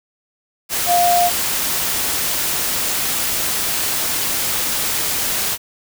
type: tone in noise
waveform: sine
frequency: 703 Hz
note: F5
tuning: 11 cents sharp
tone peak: -12 dBFS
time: 0.86-1.31 s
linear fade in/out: 50 ms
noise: white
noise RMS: -20 dBFS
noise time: 0.69-5.58 s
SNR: +5 dB
effects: none